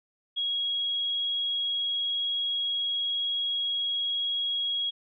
sine tone, 3307 Hz, G#7, 8 cents flat, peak -26 dBFS, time 0.36-4.91 s, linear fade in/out 20 ms, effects none

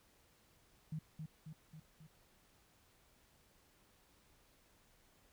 sine tone with echo, 156.5 Hz, D#3, 10 cents sharp, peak -39 dBFS, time 0.92-0.99 s, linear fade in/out 5 ms, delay 270 ms, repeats 4, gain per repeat -4 dB, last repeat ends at 2.07 s, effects pink hiss -70 dBFS RMS until 5.32 s

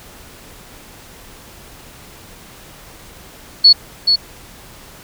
sine tone with echo, 4399 Hz, C#8, 14 cents flat, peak -3 dBFS, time 3.64-3.73 s, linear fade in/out 10 ms, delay 430 ms, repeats 1, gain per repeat -6 dB, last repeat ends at 4.16 s, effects pink hiss -40 dBFS RMS until 5.03 s

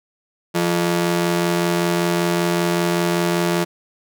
sawtooth ring-modulated tone, 260 Hz, C4, 11 cents flat, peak -10 dBFS, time 0.54-3.65 s, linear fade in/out 20 ms, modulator 87.4 Hz, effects none

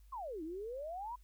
sine exponential two-way sweep, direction down then up, 1123 to 305 to 1011 Hz, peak -40 dBFS, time 0.12-1.16 s, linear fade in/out 10 ms, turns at 0.43 s, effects added 50 Hz sine -57 dBFS peak until 1.23 s + white hiss -75 dBFS RMS until 1.23 s

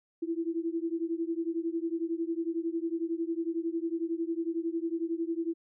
sine beating tone pair, 327.6 / 338.6 Hz, E4 / E4, -11 / +46 cents, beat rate 11 Hz, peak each -32 / -33 dBFS, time 0.22-5.54 s, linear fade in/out 10 ms, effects none

